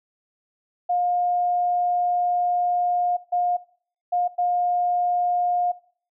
sine tone bursts at uneven times, 711 Hz, F5, 31 cents sharp, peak -19 dBFS, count 4, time 0.89-3.17 / 3.32-3.57 / 4.12-4.28 / 4.38-5.72 s, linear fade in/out 10 ms, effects noise-tail reverb RT60 0.5 s tail -19 dB re dry

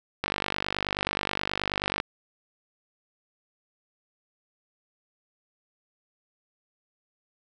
click train, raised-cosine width 0.3 ms, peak -10 dBFS, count 88, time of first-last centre 0.24-2.001 s, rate 49.4 Hz, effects none

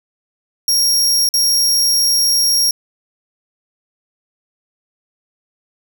sawtooth tone with dropouts, 5588 Hz, F8, in tune, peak -9 dBFS, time 0.68-2.71 s, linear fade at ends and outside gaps 2 ms, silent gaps 1.29-1.339 s, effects none

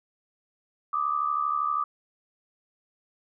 sine tone pair together, 1178 / 1250.6 Hz, D6 / D#6, +5 / +8 cents, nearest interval minor second, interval 103 cents, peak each -26 / -28 dBFS, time 0.93-1.84 s, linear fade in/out 5 ms, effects none

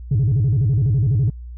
sine tone with vibrato, 120 Hz, B2, 49 cents flat, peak -12 dBFS, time 0.11-1.3 s, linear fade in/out 5 ms, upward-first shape square, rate 12 Hz, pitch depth 250 cents each way, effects tanh soft clip ceiling -12 dBFS + added 60 Hz sine -31 dBFS peak until 1.57 s

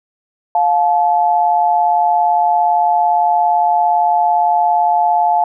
sine tone pair together, 706.4 / 864 Hz, F5 / A5, +20 / -32 cents, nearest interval minor third, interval 348 cents, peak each -13 dBFS, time 0.55-5.44 s, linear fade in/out 2 ms, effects none

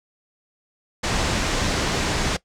pink low-pass noise, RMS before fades -23 dBFS, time 1.03-2.37 s, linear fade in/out 10 ms, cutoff 7400 Hz, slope 24 dB/octave, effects noise-tail reverb RT60 0.1 s tail -19 dB re dry

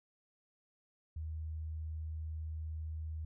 sine tone, 78.8 Hz, D#2, 23 cents sharp, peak -38 dBFS, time 1.16-3.25 s, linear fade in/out 5 ms, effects none

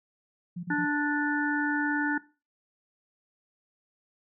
sine tone bursts, 175.8 Hz, F3, 12 cents sharp, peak -32 dBFS, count 3, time 0.56-0.853 s, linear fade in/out 10 ms, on 75 ms, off 34 ms
harmonic tone, 293.7 Hz, D4, in tune, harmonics 1 / 3 / 5 / 6, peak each -27 / -34 / -30 / -33 dBFS, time 0.7-2.18 s, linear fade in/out 5 ms
effects noise-tail reverb RT60 0.3 s tail -18 dB re dry

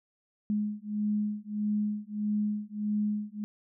sine beating tone pair, 208.8 / 210.4 Hz, G#3 / G#3, +10 / +23 cents, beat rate 1.6 Hz, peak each -31 dBFS, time 0.5-3.44 s, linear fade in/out 0 ms, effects none

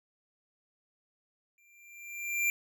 square tone with exponential growth, 2373 Hz, D7, 17 cents sharp, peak -25 dBFS, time 1.58-2.5 s, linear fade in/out 1 ms, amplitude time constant 200 ms, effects none

